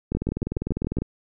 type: two click trains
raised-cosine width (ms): 3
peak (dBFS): -13 / -12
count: 19 / 7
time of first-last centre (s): 0.12-1.02 / 0.15-0.986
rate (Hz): 20 / 7.18
effects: none